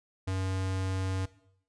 square tone, 94.6 Hz, F#2, 39 cents sharp, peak -30 dBFS, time 0.27-1.26 s, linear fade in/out 10 ms, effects noise-tail reverb RT60 0.7 s tail -18 dB re dry + resampled to 22050 Hz

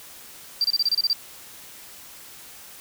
triangle tone bursts, 4699 Hz, D8, in tune, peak -16 dBFS, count 9, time 0.61-1.131 s, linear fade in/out 2 ms, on 33 ms, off 28 ms, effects tanh soft clip ceiling -12 dBFS + white hiss -44 dBFS RMS until 2.8 s

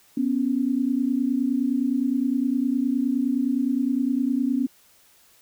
sine tone pair together, 246.9 / 276.6 Hz, B3 / C#4, 0 / -4 cents, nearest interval major second, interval 196 cents, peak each -23 dBFS, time 0.17-4.67 s, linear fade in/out 5 ms, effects white hiss -57 dBFS RMS until 5.41 s

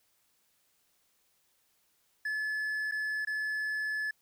triangle tone with dropouts, 1722 Hz, A6, 38 cents flat, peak -29 dBFS, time 2.25-4.11 s, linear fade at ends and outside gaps 5 ms, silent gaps 2.913-2.92 / 3.25-3.271 s, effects white hiss -72 dBFS RMS until 4.21 s

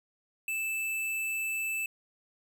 square tone, 2636 Hz, E7, 1 cent flat, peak -31 dBFS, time 0.48-1.86 s, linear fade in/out 2 ms, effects none

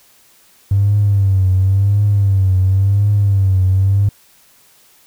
triangle tone with vibrato, 98 Hz, G2, in tune, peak -6 dBFS, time 0.71-4.09 s, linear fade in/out 5 ms, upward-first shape triangle, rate 0.94 Hz, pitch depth 97 cents each way, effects tanh soft clip ceiling -7 dBFS + white hiss -50 dBFS RMS until 5.06 s

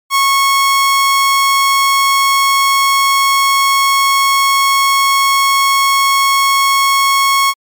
sawtooth tone, 1098 Hz, C#6, 17 cents flat, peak -5 dBFS, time 0.1-7.54 s, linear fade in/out 50 ms, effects MP3 96 kbps

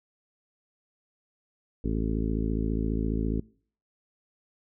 harmonic tone, 54.7 Hz, A1, 9 cents flat, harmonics 1 / 2 / 3 / 4 / 5 / 6 / 7 / 8, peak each -29 / -34 / -35 / -33 / -33 / -40 / -38 / -40 dBFS, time 1.84-3.4 s, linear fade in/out 5 ms, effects noise-tail reverb RT60 0.5 s tail -24 dB re dry

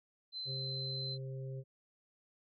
sine tone, 4069 Hz, C8, 49 cents flat, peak -39 dBFS, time 0.32-1.18 s, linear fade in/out 50 ms
harmonic tone, 132.8 Hz, C3, 26 cents sharp, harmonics 1 / 3 / 4, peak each -40 / -50 / -52 dBFS, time 0.45-1.64 s, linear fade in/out 50 ms
effects none

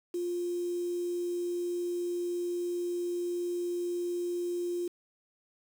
sine tone with quantisation, 350.6 Hz, F4, 7 cents sharp, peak -30 dBFS, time 0.14-4.88 s, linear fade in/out 5 ms, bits 8, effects none

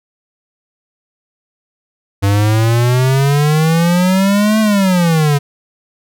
square exponential two-way sweep, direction up then down, 98 to 220 to 140.4 Hz, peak -10 dBFS, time 2.22-5.39 s, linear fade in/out 20 ms, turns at 4.6 s, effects none

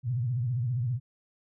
sine tone with vibrato, 122 Hz, B2, 21 cents flat, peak -26 dBFS, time 0.03-1 s, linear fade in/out 50 ms, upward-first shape sine, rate 15 Hz, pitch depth 150 cents each way, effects none

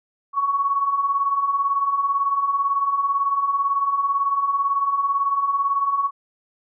sine beating tone pair, 1100 / 1118 Hz, C#6 / C#6, -14 / +14 cents, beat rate 18 Hz, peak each -26 / -19 dBFS, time 0.33-6.11 s, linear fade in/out 50 ms, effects none

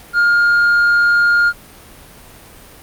triangle tone with tanh clipping, 1414 Hz, F6, 21 cents sharp, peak -10 dBFS, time 0.13-1.53 s, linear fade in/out 50 ms, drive 7 dB, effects pink hiss -40 dBFS RMS until 2.82 s + Opus 48 kbps

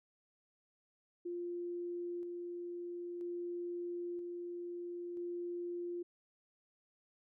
sine tone with tremolo, 349.2 Hz, F4, in tune, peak -38 dBFS, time 1.25-6.03 s, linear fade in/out 10 ms, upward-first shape square, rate 0.51 Hz, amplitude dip 25%, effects none

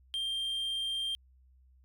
triangle tone, 3179 Hz, G7, 24 cents sharp, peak -30 dBFS, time 0.14-1.15 s, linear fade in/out 0 ms, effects added 64 Hz sine -59 dBFS peak until 1.84 s

